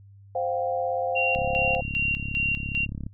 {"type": "chord", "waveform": "sine", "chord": "C suspended fourth", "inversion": "none", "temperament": "equal with one note detuned", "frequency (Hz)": [523.3, 706.6, 784], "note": ["C5", "F5", "G5"], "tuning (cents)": [0, 20, 0], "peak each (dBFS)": [-27, -28, -32], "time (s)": [0.35, 1.81], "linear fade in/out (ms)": 5}
{"type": "tone with tremolo", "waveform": "sine", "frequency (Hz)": 2760, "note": "F7", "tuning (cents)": -21, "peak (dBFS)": -22, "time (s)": [1.15, 2.86], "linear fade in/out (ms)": 20, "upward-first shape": "square", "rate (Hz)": 2.5, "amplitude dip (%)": 70}
{"type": "click train", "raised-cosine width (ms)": 5, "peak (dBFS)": -21, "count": 60, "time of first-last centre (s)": [1.36, 3.065], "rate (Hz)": 34.6}
{"effects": ["noise-tail reverb RT60 0.1 s tail -24 dB re dry", "added 99 Hz sine -47 dBFS peak until 3.13 s"]}